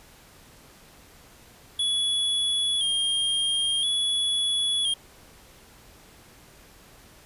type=tone with vibrato; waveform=square; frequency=3305 Hz; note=G#7; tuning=9 cents flat; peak=-23 dBFS; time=1.79-4.94 s; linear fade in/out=5 ms; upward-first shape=square; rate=0.49 Hz; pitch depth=45 cents each way; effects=pink hiss -52 dBFS RMS until 7.25 s + resampled to 32000 Hz